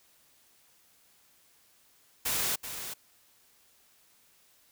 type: noise with echo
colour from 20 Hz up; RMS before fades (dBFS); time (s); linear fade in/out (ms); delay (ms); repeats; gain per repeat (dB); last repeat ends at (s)
white; -30; 2.25-2.56; 10; 380; 1; -9; 2.94
effects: white hiss -64 dBFS RMS until 4.71 s